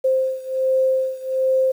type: beating tone pair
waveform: sine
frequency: 523.3 / 524.6 Hz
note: C5 / C5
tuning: 0 / +4 cents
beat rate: 1.3 Hz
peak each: -19 / -21 dBFS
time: 0.04-1.72 s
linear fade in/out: 10 ms
effects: 8-bit